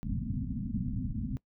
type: low-pass noise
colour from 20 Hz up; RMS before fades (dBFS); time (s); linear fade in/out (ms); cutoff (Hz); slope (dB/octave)
white; -34; 0.03-1.37; 0; 260; 96
effects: noise-tail reverb RT60 0.1 s tail -21 dB re dry

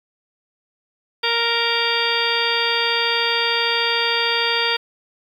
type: harmonic tone with a mistuned harmonic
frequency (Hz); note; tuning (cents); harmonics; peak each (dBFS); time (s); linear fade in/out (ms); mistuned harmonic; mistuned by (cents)
466.6; A#4; +2; 1 / 2 / 3 / 4 / 5 / 6 / 7 / 8 / 10; -26 / -26 / -26 / -26 / -26 / -26 / -26 / -26 / -26; 1.23-4.77; 10; 8; -48
effects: 8-bit

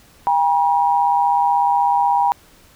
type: tone pair together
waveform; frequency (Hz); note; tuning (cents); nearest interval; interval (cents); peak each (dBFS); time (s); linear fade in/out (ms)
sine; 802 / 958.2; G5 / A#5; +39 / +47; minor third; 308; -16; 0.27-2.32; 0
effects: pink hiss -50 dBFS RMS until 2.75 s

